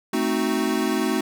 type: chord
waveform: square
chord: A diminished seventh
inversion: none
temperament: equal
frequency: 220 / 261.6 / 311.1 / 370 Hz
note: A3 / C4 / Eb4 / Gb4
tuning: 0 / 0 / 0 / 0 cents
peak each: -27 dBFS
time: 0.13-1.21 s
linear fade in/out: 5 ms
effects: none